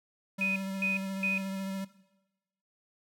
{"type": "tone with vibrato", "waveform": "square", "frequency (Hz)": 193, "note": "G3", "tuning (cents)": -27, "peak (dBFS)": -35, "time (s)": [0.38, 1.85], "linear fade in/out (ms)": 10, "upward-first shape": "sine", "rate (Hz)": 14, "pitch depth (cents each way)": 17}
{"type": "tone bursts", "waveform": "sine", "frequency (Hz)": 2489, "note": "D#7", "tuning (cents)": 0, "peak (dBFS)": -27, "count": 3, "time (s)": [0.41, 1.38], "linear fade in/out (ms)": 2, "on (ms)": 150, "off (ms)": 260}
{"effects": ["noise-tail reverb RT60 1.0 s tail -17 dB re dry"]}